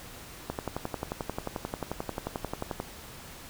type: click train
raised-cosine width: 1 ms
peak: -17 dBFS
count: 27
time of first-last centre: 0.5-2.801 s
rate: 11.3 Hz
effects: pink hiss -46 dBFS RMS until 3.49 s